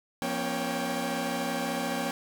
sawtooth tone cluster, 174.6 / 237.9 / 272.6 / 559 / 787 Hz, F3 / A#3 / C#4 / C#5 / G5, 0 / +35 / -29 / +14 / +7 cents, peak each -34 / -30 / -32 / -32 / -31 dBFS, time 0.22-2.11 s, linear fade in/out 0 ms, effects none

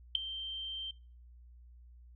sine tone with ADSR envelope, 3136 Hz, G7, in tune, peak -19 dBFS, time 0.15-0.91 s, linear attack 3 ms, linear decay 4 ms, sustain -19 dB, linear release 4 ms, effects noise-tail reverb RT60 0.4 s tail -23 dB re dry + added 60 Hz sine -53 dBFS peak until 2.15 s

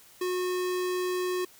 square tone, 363.6 Hz, F#4, 30 cents flat, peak -28 dBFS, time 0.21-1.45 s, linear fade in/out 5 ms, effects white hiss -55 dBFS RMS until 1.59 s

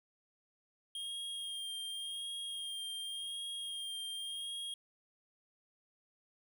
square tone with vibrato, 3227 Hz, G7, 50 cents sharp, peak -40 dBFS, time 0.95-4.74 s, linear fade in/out 2 ms, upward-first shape sine, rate 0.89 Hz, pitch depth 23 cents each way, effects none

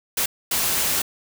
white noise bursts at uneven times, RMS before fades -22 dBFS, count 2, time 0.17-0.26 / 0.51-1.02 s, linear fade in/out 5 ms, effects none

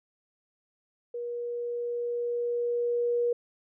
sine tone with level ramp, 478.4 Hz, A#4, 45 cents sharp, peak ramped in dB -32 to -23 dBFS, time 1.14-3.33 s, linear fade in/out 5 ms, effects none

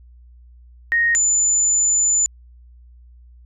sine tone pair in turn, 1864.7 / 7028 Hz, A#6 / A8, 0 / -3 cents, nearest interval octave + major seventh, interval 2297 cents, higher second, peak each -14 / -14 dBFS, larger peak neither, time 0.92-1.15 / 1.15-2.26 s, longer second, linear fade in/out 0 ms, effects added 60 Hz sine -43 dBFS peak until 3.45 s

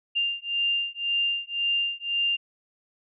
sine beating tone pair, 2794 / 2795.9 Hz, F7 / F7, 0 / +1 cents, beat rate 1.9 Hz, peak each -27 dBFS, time 0.15-2.37 s, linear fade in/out 20 ms, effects none

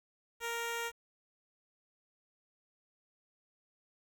10% pulse tone, 466.2 Hz, A#4, in tune, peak -27 dBFS, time 0.4-0.92 s, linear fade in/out 50 ms, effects 10-bit

